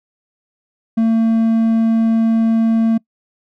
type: tone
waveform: triangle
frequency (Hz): 225.7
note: A3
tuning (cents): +44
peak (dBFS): -9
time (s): 0.97-2.98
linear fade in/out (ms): 10
effects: noise-tail reverb RT60 0.1 s tail -24 dB re dry